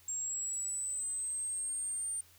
sine linear sweep, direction up, 7500 to 8870 Hz, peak -34 dBFS, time 0.08-2.21 s, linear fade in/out 5 ms, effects added 87 Hz sine -66 dBFS peak until 2.38 s + white hiss -62 dBFS RMS until 2.38 s

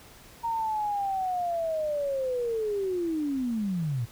sine linear sweep, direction down, 932.3 to 110 Hz, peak -26 dBFS, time 0.43-4.06 s, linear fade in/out 20 ms, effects pink hiss -51 dBFS RMS until 4.11 s

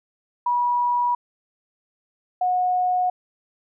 sine tone pair in turn, 970 / 728.4 Hz, B5 / F#5, -31 / -27 cents, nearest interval perfect fourth, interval 496 cents, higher first, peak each -18 dBFS, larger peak neither, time 0.46-1.15 / 2.41-3.1 s, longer neither, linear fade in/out 5 ms, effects none

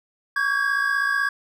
triangle tone cluster, 1128 / 1590 / 1646 Hz, C#6 / G6 / G#6, +30 / +24 / -16 cents, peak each -25 / -24 / -20 dBFS, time 0.36-1.29 s, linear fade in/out 5 ms, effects none

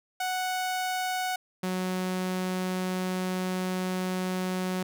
sawtooth tone pair in turn, 740 / 184.49 Hz, F#5 / F#3, 0 / -5 cents, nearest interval 2 octaves, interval 2405 cents, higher first, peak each -24 dBFS, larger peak neither, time 0.2-1.36 / 1.63-4.83 s, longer second, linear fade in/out 5 ms, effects none

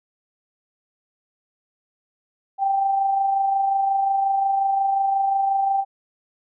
sine tone with amplitude modulation, 784 Hz, G5, in tune, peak -16 dBFS, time 2.58-5.85 s, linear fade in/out 50 ms, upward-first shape sine, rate 25.6 Hz, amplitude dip 35%, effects none

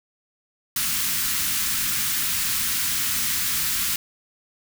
white band-stop noise, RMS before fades -24 dBFS, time 0.76-3.96 s, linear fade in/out 2 ms, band 270 to 1200 Hz, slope 24 dB/octave, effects none

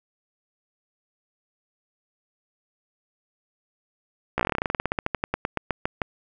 slowing click train, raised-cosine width 0.5 ms, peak -8 dBFS, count 27, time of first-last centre 4.38-6.018 s, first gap 15 ms, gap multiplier 1.1, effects none

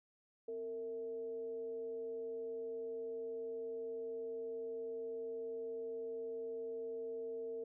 sine tone with frequency modulation, 456.1 Hz, A#4, 38 cents flat, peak -40 dBFS, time 0.48-7.64 s, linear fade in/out 5 ms, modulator 197 Hz, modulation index 0.3, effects none

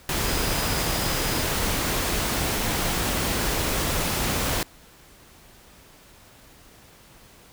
sine tone in noise, 4971 Hz, D#8, 2 cents flat, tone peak -36 dBFS, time 0.25-1.43 s, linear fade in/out 2 ms, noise pink, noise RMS -25 dBFS, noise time 0.09-4.63 s, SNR -14 dB, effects pink hiss -51 dBFS RMS until 7.52 s

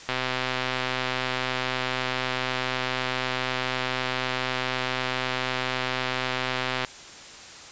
click train, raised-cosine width 0.3 ms, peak -10 dBFS, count 866, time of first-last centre 0.09-6.848 s, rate 128 Hz, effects white hiss -43 dBFS RMS until 7.71 s + resampled to 16000 Hz

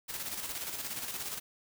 white noise with tremolo, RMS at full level -37 dBFS, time 0.08-1.4 s, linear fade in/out 20 ms, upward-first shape square, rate 17 Hz, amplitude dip 45%, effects none

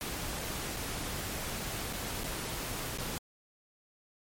pink noise with dropouts, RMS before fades -37 dBFS, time 0.01-3.18 s, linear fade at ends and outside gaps 0 ms, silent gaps 0.764-0.769 / 1.928-1.933 / 2.235-2.241 / 2.975-2.984 s, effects MP3 64 kbps

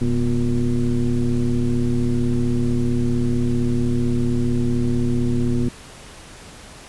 sine tone with frequency modulation, 130.81 Hz, C3, in tune, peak -16 dBFS, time 0.01-5.69 s, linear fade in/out 5 ms, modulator 113 Hz, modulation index 1.6, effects pink hiss -41 dBFS RMS until 6.88 s + resampled to 24000 Hz

